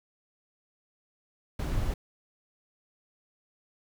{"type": "noise", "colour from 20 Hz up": "brown", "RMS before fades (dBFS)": -29, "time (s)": [1.59, 1.94], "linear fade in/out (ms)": 5, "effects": []}